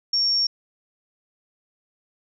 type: tone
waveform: sine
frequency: 5510 Hz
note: F8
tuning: 24 cents flat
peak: -18 dBFS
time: 0.13-0.47 s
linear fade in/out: 5 ms
effects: none